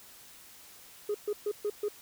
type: tone bursts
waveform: sine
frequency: 415.3 Hz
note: G#4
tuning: in tune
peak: -26 dBFS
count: 5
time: 1.09-1.885 s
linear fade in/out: 5 ms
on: 55 ms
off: 130 ms
effects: tanh soft clip ceiling -26 dBFS + white hiss -53 dBFS RMS until 2.01 s